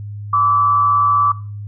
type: tone with frequency modulation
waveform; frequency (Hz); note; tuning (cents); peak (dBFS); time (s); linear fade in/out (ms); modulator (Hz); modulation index
sine; 1156; D6; -28; -11; 0.33-1.32; 5; 136; 0.38
effects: noise-tail reverb RT60 0.4 s tail -19 dB re dry + added 103 Hz sine -26 dBFS peak until 1.67 s